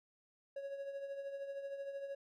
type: tone with tremolo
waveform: triangle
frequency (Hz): 554.4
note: C#5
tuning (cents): 0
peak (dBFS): -37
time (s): 0.56-2.15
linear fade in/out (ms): 5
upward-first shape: triangle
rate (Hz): 13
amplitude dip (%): 60
effects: none